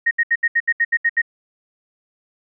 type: tone bursts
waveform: sine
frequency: 1864.7 Hz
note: A#6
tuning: in tune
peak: -13 dBFS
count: 10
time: 0.06-1.218 s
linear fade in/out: 10 ms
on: 51 ms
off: 72 ms
effects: none